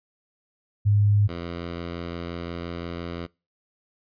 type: tone pair in turn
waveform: sine / 10% pulse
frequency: 102.9 / 85.76 Hz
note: G#2 / F2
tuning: -16 / -31 cents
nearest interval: minor third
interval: 315 cents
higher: first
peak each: -16 / -23 dBFS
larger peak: first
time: 0.85-1.28 / 1.28-3.27 s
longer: second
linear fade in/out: 20 ms
effects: noise-tail reverb RT60 0.3 s tail -24 dB re dry + resampled to 11025 Hz